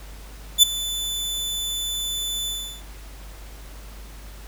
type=tone with ADSR envelope; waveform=sawtooth; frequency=3500 Hz; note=A7; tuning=10 cents flat; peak=-4 dBFS; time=0.58-2.83 s; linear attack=48 ms; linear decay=9 ms; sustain=-18 dB; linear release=360 ms; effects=added 50 Hz sine -38 dBFS peak until 4.47 s + pink hiss -46 dBFS RMS until 4.47 s